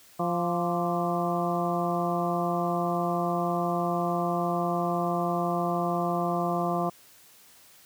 harmonic tone with a mistuned harmonic, 173.9 Hz, F3, 7 cents flat, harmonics 1 / 2 / 3 / 4 / 5 / 6 / 7, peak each -30 / -32 / -35 / -29 / -40 / -34 / -35 dBFS, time 0.19-6.9 s, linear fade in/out 10 ms, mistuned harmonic 7, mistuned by -60 cents, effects white hiss -55 dBFS RMS until 7.85 s + high-pass 60 Hz 12 dB/octave

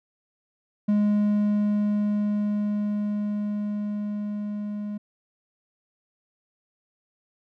triangle tone with level ramp, 207.7 Hz, G#3, in tune, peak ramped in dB -16 to -27 dBFS, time 0.88-4.98 s, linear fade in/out 10 ms, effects none

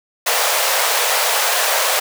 pink high-pass noise, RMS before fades -17 dBFS, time 0.26-2 s, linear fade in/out 10 ms, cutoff 490 Hz, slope 48 dB/octave, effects none

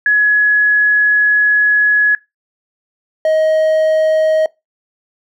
sine / triangle tone pair in turn, 1687 / 629.2 Hz, G#6 / D#5, +27 / +19 cents, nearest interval octave + perfect fourth, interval 1708 cents, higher first, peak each -8 dBFS, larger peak neither, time 0.06-2.15 / 3.25-4.46 s, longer first, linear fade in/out 2 ms, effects noise-tail reverb RT60 0.2 s tail -22 dB re dry

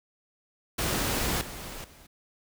pink noise with level steps, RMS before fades -28 / -40 / -53 dBFS, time 0.78-2.07 s, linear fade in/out 10 ms, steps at 1.41 / 1.84 s, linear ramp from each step 2 ms, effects none

